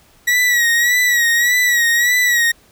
40% pulse tone with vibrato, 1923 Hz, B6, 47 cents flat, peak -11 dBFS, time 0.27-2.52 s, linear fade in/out 10 ms, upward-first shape sine, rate 1.7 Hz, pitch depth 58 cents each way, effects pink hiss -51 dBFS RMS until 2.71 s

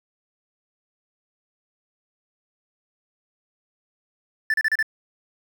triangle tone bursts, 1760 Hz, A6, in tune, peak -16 dBFS, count 5, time 4.5-4.827 s, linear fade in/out 2 ms, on 39 ms, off 33 ms, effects 8-bit

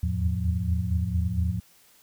sine tone cluster, 79.6 / 83.9 / 92.7 / 109.7 / 177.7 Hz, D#2 / E2 / F#2 / A2 / F3, +40 / +31 / +4 / -5 / +30 cents, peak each -29 / -27 / -34 / -30 / -31 dBFS, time 0.03-1.6 s, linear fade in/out 5 ms, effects white hiss -58 dBFS RMS until 2.02 s

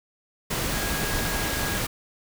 sine tone in noise, 1643 Hz, G#6, 19 cents flat, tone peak -34 dBFS, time 0.73-1.78 s, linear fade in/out 10 ms, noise pink, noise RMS -27 dBFS, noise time 0.5-1.87 s, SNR -10 dB, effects none

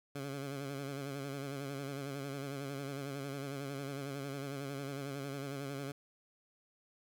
15% pulse tone with vibrato, 139 Hz, C#3, 5 cents sharp, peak -33 dBFS, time 0.15-5.92 s, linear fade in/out 5 ms, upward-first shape sine, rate 11 Hz, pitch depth 55 cents each way, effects none

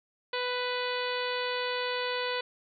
harmonic tone, 495.8 Hz, B4, 7 cents sharp, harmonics 1 / 2 / 3 / 4 / 5 / 6 / 7 / 8 / 9, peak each -33 / -36 / -38 / -39 / -40 / -41 / -41 / -42 / -43 dBFS, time 0.33-2.41 s, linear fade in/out 5 ms, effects none

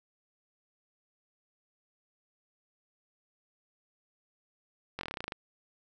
slowing click train, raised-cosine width 0.3 ms, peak -20 dBFS, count 12, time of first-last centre 4.99-5.321 s, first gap 21 ms, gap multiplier 1.07, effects none

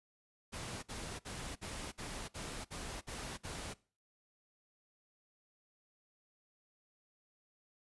pink noise bursts, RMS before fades -44 dBFS, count 9, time 0.52-3.742 s, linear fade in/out 20 ms, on 310 ms, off 54 ms, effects noise-tail reverb RT60 0.4 s tail -22 dB re dry + resampled to 24000 Hz

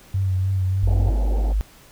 sine tone with vibrato, 94.7 Hz, F#2, 41 cents sharp, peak -18 dBFS, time 0.14-1.1 s, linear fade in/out 5 ms, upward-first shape triangle, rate 3.4 Hz, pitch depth 41 cents each way
sine tone, 51.1 Hz, G#1, 27 cents flat, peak -17 dBFS, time 0.83-1.61 s, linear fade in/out 0 ms
pink band-pass noise, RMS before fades -34 dBFS, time 0.87-1.53 s, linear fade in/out 5 ms, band 190 to 870 Hz, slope 96 dB/octave
effects pink hiss -49 dBFS RMS until 1.91 s

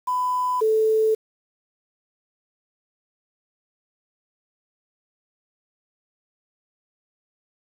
sine tone pair in turn, 1000 / 438.4 Hz, B5 / A4, +21 / -6 cents, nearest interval octave + major second, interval 1427 cents, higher first, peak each -20 / -16 dBFS, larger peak second, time 0.07-0.61 / 0.61-1.15 s, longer neither, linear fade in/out 10 ms, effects 7-bit

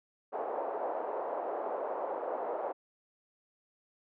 white band-pass noise, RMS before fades -36 dBFS, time 0.32-2.73 s, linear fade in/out 20 ms, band 430 to 810 Hz, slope 24 dB/octave, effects none

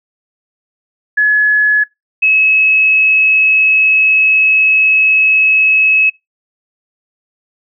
sine tone pair in turn, 1700 / 2576 Hz, G#6 / E7, +40 / -41 cents, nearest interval perfect fifth, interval 719 cents, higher second, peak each -7 dBFS, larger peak neither, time 1.17-1.84 / 2.22-6.1 s, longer second, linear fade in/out 10 ms, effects noise-tail reverb RT60 0.2 s tail -25 dB re dry

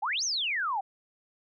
sine exponential two-way sweep, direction up then down, 740 to 6550 to 740 Hz, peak -27 dBFS, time 0.02-0.81 s, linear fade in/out 10 ms, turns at 0.24 s, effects none

